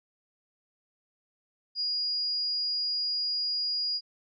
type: tone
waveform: sine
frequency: 4870 Hz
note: D#8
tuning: 38 cents flat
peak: -27 dBFS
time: 1.75-4.01 s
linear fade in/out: 50 ms
effects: none